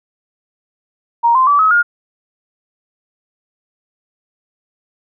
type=tone with pitch steps; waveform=sine; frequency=937 / 1039.7 / 1153.6 / 1280 / 1420.2 Hz; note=A#5 / C6 / D6 / D#6 / F6; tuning=+9 / -11 / -31 / +49 / +29 cents; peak=-8 dBFS; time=1.23-1.83 s; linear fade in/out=20 ms; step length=120 ms; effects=none